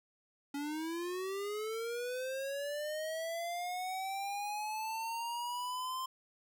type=linear sweep; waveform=square; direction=up; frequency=280 to 1046.5 Hz; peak=-37 dBFS; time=0.54-6.06 s; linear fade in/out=5 ms; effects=none